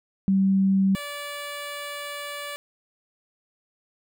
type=tone pair in turn; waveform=sine / 10% pulse; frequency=193.2 / 578.9 Hz; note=G3 / D5; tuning=-25 / -25 cents; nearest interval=octave + perfect fifth; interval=1900 cents; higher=second; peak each=-17 / -24 dBFS; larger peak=first; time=0.28-0.95 / 0.95-2.56 s; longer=second; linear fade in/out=0 ms; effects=none